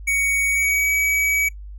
square tone with pitch glide, 2240 to 2275 Hz, C#7 to C#7, +18 to +44 cents, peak -18 dBFS, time 0.07-1.49 s, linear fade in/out 10 ms, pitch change +26 cents, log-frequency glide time 0.48-0.9 s, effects noise-tail reverb RT60 0.1 s tail -20 dB re dry + added 50 Hz sine -33 dBFS peak until 1.78 s

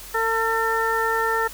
harmonic tone, 450.8 Hz, A4, 42 cents sharp, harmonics 1 / 2 / 3 / 4, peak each -25 / -25 / -25 / -25 dBFS, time 0.14-1.48 s, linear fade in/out 10 ms, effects added 43 Hz sine -44 dBFS peak until 1.53 s + white hiss -40 dBFS RMS until 1.53 s

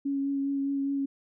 sine tone with vibrato, 277.2 Hz, C#4, in tune, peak -26 dBFS, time 0.05-1.06 s, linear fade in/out 10 ms, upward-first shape triangle, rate 4.9 Hz, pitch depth 17 cents each way, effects none

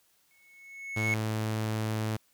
triangle tone with exponential growth, 2200 Hz, C#7, 14 cents flat, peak -23 dBFS, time 0.31-1.14 s, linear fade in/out 0 ms, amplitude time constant 180 ms
sawtooth tone, 109.2 Hz, A2, 13 cents flat, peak -25 dBFS, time 0.96-2.17 s, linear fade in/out 10 ms
effects white hiss -68 dBFS RMS until 2.33 s

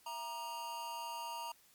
square tone with amplitude modulation, 938 Hz, A#5, 11 cents sharp, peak -38 dBFS, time 0.06-1.52 s, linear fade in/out 5 ms, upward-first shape sine, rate 269 Hz, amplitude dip 70%, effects white hiss -66 dBFS RMS until 1.74 s + MP3 96 kbps

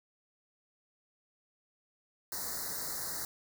white band-stop noise, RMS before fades -38 dBFS, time 2.32-3.25 s, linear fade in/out 2 ms, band 2000 to 4000 Hz, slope 96 dB/octave, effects none

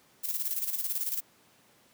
violet noise with tremolo, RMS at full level -30 dBFS, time 0.23-1.21 s, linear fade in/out 20 ms, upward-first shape square, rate 18 Hz, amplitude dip 60%, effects pink hiss -62 dBFS RMS until 1.93 s + high-pass 150 Hz 12 dB/octave

